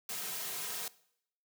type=noise with comb filter; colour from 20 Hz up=white; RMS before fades=-39 dBFS; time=0.09-0.88 s; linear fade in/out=2 ms; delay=3.5 ms; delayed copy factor=-0.6; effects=noise-tail reverb RT60 0.7 s tail -20 dB re dry + high-pass 200 Hz 12 dB/octave